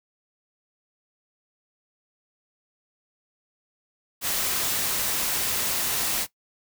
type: noise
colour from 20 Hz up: white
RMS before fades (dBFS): -26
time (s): 4.21-6.27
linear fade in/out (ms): 50
effects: noise-tail reverb RT60 0.1 s tail -17 dB re dry